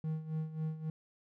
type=tone with tremolo; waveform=triangle; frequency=157.5 Hz; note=D#3; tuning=21 cents sharp; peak=-30 dBFS; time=0.04-0.9 s; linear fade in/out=2 ms; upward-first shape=sine; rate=3.7 Hz; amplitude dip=75%; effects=none